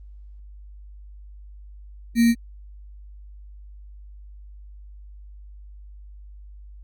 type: tone with sample-and-hold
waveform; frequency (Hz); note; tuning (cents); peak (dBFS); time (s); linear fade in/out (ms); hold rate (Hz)
sine; 233.1; A#3; 0; -13; 2.15-2.35; 50; 2100
effects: added 50 Hz sine -40 dBFS peak until 6.83 s + Opus 32 kbps